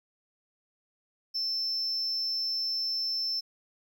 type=tone; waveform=triangle; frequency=5320 Hz; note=E8; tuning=15 cents sharp; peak=-26 dBFS; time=1.34-3.41 s; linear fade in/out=20 ms; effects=tanh soft clip ceiling -24 dBFS + 11-bit